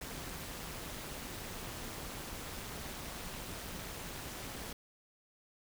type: noise with amplitude modulation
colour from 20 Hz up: pink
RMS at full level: -41 dBFS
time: 0.01-4.73 s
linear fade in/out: 5 ms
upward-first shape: sine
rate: 213 Hz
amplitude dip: 65%
effects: none